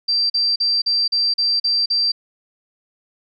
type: tone bursts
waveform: sine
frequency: 4699 Hz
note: D8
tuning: in tune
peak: -15 dBFS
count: 8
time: 0.08-2.12 s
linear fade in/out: 10 ms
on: 220 ms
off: 40 ms
effects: none